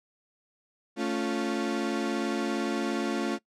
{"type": "chord", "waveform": "35% pulse", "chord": "A augmented", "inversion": "none", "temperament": "equal", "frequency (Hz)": [220, 277.2, 349.2], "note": ["A3", "C#4", "E#4"], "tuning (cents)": [0, 0, 0], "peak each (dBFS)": -30, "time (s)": [0.96, 3.39], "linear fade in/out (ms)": 50, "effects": ["noise-tail reverb RT60 0.1 s tail -21 dB re dry", "low-pass 7000 Hz 12 dB/octave"]}